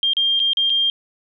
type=tone with dropouts; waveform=sine; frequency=3200 Hz; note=G7; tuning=35 cents sharp; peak=-15 dBFS; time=0.03-0.9 s; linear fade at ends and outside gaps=1 ms; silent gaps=0.134-0.168 / 0.394-0.4 / 0.533-0.571 / 0.697-0.701 s; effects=none